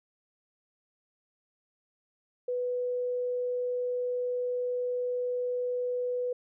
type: tone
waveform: sine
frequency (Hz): 494.5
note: B4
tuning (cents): +2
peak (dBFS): -28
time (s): 2.48-6.33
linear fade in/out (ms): 5
effects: none